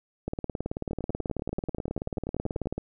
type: two click trains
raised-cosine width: 2 ms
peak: -19 / -17 dBFS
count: 19 / 47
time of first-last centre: 0.91-2.658 / 0.28-2.78 s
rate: 10.3 / 18.4 Hz
effects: none